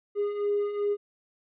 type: beating tone pair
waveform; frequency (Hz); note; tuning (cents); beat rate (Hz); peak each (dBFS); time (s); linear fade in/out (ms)
triangle; 408 / 410.6; G#4 / G#4; -31 / -20; 2.6; -29 / -23; 0.15-0.97; 50
effects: tanh soft clip ceiling -20 dBFS + resampled to 8000 Hz